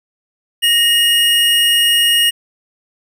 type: tone pair together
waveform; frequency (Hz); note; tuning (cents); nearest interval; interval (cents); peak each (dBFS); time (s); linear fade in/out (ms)
square; 1864.7 / 2870; A#6 / F7; 0 / +47; perfect fifth; 747; -20 / -11; 0.62-2.31; 20
effects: none